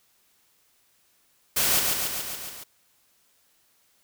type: noise with echo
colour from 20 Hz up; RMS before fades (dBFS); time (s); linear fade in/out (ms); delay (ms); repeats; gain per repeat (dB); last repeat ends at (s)
white; -23; 1.56-1.8; 10; 140; 6; -3; 2.64
effects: white hiss -65 dBFS RMS until 4.03 s